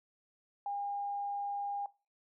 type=tone; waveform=sine; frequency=808 Hz; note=G#5; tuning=48 cents flat; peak=-34 dBFS; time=0.66-1.86 s; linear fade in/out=2 ms; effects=noise-tail reverb RT60 0.3 s tail -20 dB re dry